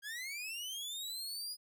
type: linear sweep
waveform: sawtooth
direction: up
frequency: 1601 to 4978 Hz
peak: -37 dBFS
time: 0.02-1.57 s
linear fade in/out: 50 ms
effects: none